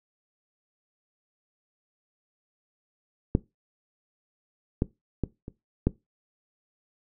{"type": "clicks", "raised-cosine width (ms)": 3, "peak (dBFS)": [-7, -10, -13, -24, -8], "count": 5, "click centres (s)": [3.351, 4.821, 5.237, 5.481, 5.87], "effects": ["noise-tail reverb RT60 0.2 s tail -19 dB re dry"]}